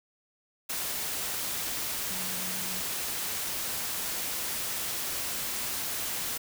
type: tone in noise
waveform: sine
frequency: 185 Hz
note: F#3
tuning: in tune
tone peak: -43 dBFS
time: 2.1-2.81 s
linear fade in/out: 10 ms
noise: white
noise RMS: -33 dBFS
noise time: 0.69-6.38 s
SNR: -13 dB
effects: none